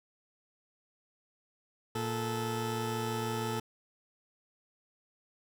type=tone pair together; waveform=20% pulse; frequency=115.7 / 436.8 Hz; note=A#2 / A4; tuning=-13 / -13 cents; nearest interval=octave + major seventh; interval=2300 cents; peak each=-30 / -30 dBFS; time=1.95-3.6 s; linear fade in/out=5 ms; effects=none